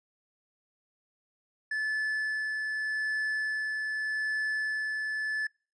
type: tone with tremolo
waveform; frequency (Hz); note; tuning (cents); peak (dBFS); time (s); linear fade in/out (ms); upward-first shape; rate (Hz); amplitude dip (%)
triangle; 1735; A6; -25; -26; 1.71-5.47; 5; sine; 0.83; 25
effects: noise-tail reverb RT60 0.4 s tail -26 dB re dry + resampled to 22050 Hz